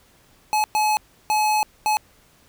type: tone bursts at uneven times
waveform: square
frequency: 853 Hz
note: G#5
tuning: 46 cents sharp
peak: -18 dBFS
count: 4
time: 0.53-0.64 / 0.75-0.97 / 1.3-1.63 / 1.86-1.97 s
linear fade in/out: 0 ms
effects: pink hiss -56 dBFS RMS until 2.48 s